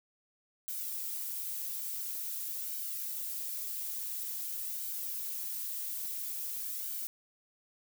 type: noise with flanger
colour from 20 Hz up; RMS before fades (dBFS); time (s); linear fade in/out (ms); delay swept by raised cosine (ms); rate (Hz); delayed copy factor
violet; -38; 0.68-7.07; 0; 1.3 to 4.3; 0.48; +0.55
effects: none